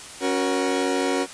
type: chord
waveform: 30% pulse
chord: F# major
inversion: second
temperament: equal with one note detuned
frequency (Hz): 277.2 / 370 / 474.9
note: C#4 / F#4 / A#4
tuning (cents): 0 / 0 / +32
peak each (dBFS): -22 / -23 / -24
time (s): 0.2-1.27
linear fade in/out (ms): 50
effects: white hiss -39 dBFS RMS until 1.33 s + resampled to 22050 Hz